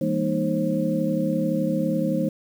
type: tone cluster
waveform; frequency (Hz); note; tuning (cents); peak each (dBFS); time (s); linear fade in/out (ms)
sine; 166.1 / 203.9 / 235.7 / 309.2 / 533; E3 / G#3 / A#3 / D#4 / C5; +13 / -32 / +19 / -11 / +32; -27; 0.01-2.29; 5
effects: 8-bit